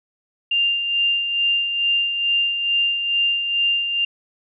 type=tone with tremolo; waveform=sine; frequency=2794 Hz; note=F7; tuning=in tune; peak=-15 dBFS; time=0.51-4.05 s; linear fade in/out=5 ms; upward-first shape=sine; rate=2.3 Hz; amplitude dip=50%; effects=none